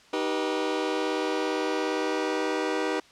sawtooth chord, Eb augmented, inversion none, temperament just, 311.1 / 388.9 / 486.1 Hz, Eb4 / G4 / B4, 0 / -14 / -28 cents, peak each -26 dBFS, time 0.13-3 s, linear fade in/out 5 ms, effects white hiss -54 dBFS RMS until 3.11 s + low-pass 5000 Hz 12 dB/octave

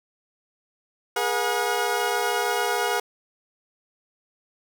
20% pulse tone cluster, 413.2 / 479.7 / 724 Hz, G#4 / A#4 / F#5, -9 / +50 / -38 cents, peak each -22 dBFS, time 1.16-3 s, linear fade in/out 5 ms, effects none

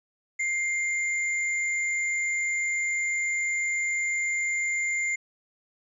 sine tone pair together, 2100 / 7074 Hz, C7 / A8, +6 / +8 cents, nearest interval octave + major sixth, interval 2102 cents, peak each -25 / -35 dBFS, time 0.39-5.16 s, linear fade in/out 10 ms, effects none

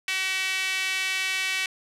sawtooth tone with high-pass filter, 378.8 Hz, F#4, 41 cents sharp, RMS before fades -27 dBFS, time 0.08-1.66 s, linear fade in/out 2 ms, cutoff 2300 Hz, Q 2.8, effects low-pass 11000 Hz 12 dB/octave

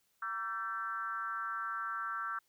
sine tone with frequency modulation, 1350 Hz, E6, 41 cents sharp, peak -35 dBFS, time 0.22-2.39 s, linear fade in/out 5 ms, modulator 208 Hz, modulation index 1.1, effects white hiss -75 dBFS RMS until 2.48 s

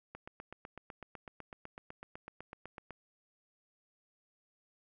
click train, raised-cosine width 0.5 ms, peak -30 dBFS, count 23, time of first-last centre 0.15-2.907 s, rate 7.98 Hz, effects none

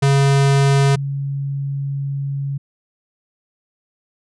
square / sine tone pair in turn, 138.59 / 139.11 Hz, C#3 / C#3, 0 / +6 cents, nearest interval unison, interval 6 cents, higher second, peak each -12 / -20 dBFS, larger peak first, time 0.02-0.96 / 0.96-2.58 s, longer second, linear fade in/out 10 ms, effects resampled to 22050 Hz

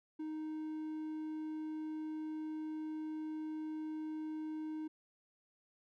triangle tone, 311.1 Hz, D#4, in tune, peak -37 dBFS, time 0.19-4.88 s, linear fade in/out 10 ms, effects none

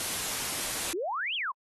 white noise, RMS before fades -32 dBFS, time 0-0.93 s, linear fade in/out 0 ms
sine exponential two-way sweep, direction up then down, 313.6 to 3406 to 966 Hz, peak -29 dBFS, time 0.93-1.52 s, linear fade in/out 10 ms, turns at 1.35 s
effects AAC 32 kbps

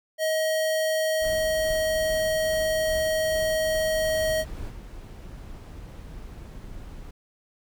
square tone, 632 Hz, D#5, 27 cents sharp, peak -23 dBFS, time 0.18-4.45 s, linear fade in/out 50 ms
brown noise with tremolo, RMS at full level -36 dBFS, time 1.2-4.73 s, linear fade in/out 50 ms, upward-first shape triangle, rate 2.4 Hz, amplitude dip 35%
brown noise, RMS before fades -40 dBFS, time 3.96-7.11 s, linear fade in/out 5 ms
effects none

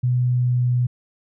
sine tone with pitch glide, 124.4 to 123.4 Hz, B2 to B2, +13 to -1 cents, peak -16 dBFS, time 0.03-0.87 s, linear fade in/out 10 ms, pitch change -14 cents, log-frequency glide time 0.19-0.76 s, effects none

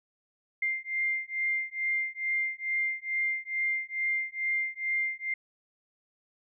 sine beating tone pair, 2100 / 2102.3 Hz, C7 / C7, +6 / +8 cents, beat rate 2.3 Hz, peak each -31 dBFS, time 0.62-5.34 s, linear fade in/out 5 ms, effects none

